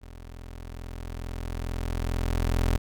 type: tone with level ramp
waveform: 25% pulse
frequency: 42.29 Hz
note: E1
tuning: 45 cents sharp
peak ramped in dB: -39 to -17 dBFS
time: 0.01-2.78 s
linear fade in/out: 20 ms
effects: none